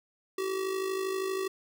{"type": "tone with amplitude modulation", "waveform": "square", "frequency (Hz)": 382, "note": "G4", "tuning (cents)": -45, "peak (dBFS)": -28, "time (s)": [0.38, 1.48], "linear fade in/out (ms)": 5, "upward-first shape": "sine", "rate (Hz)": 52.6, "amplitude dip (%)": 55, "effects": []}